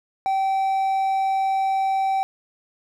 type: tone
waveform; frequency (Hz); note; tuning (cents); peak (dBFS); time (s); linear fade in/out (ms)
triangle; 773; G5; -24; -17; 0.26-2.23; 0
effects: none